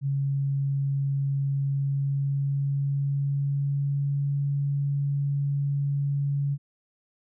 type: tone with pitch glide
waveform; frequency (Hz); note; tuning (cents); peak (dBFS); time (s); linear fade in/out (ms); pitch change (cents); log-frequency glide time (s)
sine; 138.59 to 141.18; C#3 to C#3; 0 to +32; -23; 0.01-6.58; 50; +32; 1.62-4.34
effects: none